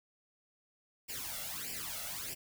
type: noise with flanger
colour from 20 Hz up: white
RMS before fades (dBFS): -41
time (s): 1.08-2.35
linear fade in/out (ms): 20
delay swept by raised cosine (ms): 0.39 to 1.49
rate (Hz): 1.6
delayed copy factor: +0.85
effects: none